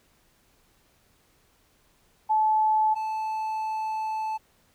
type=tone pair in turn; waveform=sine / triangle; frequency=866 / 873.5 Hz; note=A5 / A5; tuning=-28 / -13 cents; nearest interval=unison; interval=15 cents; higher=second; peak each=-19 / -25 dBFS; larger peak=first; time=2.29-2.95 / 2.95-4.38 s; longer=second; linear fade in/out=20 ms; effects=pink hiss -64 dBFS RMS until 4.74 s